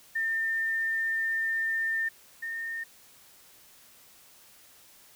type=tone pair in turn; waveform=sine; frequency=1804 / 1826 Hz; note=A6 / A#6; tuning=+43 / -36 cents; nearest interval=unison; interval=21 cents; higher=second; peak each=-26 / -32 dBFS; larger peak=first; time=0.15-2.09 / 2.42-2.84 s; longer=first; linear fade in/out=10 ms; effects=white hiss -56 dBFS RMS until 5.15 s